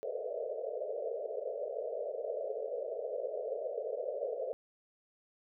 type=band-pass noise; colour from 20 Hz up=pink; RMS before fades=-38 dBFS; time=0.03-4.53 s; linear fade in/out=0 ms; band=430 to 650 Hz; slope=96 dB/octave; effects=none